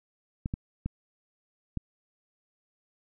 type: clicks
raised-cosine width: 5 ms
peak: -18 dBFS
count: 4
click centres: 0.459 / 0.539 / 0.86 / 1.773 s
effects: none